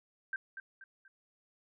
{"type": "tone with echo", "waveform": "sine", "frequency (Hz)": 1568, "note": "G6", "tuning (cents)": 0, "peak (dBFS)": -33, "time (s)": [0.33, 0.36], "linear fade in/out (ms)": 2, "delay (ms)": 240, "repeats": 3, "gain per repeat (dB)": -8, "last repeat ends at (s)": 1.08, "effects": []}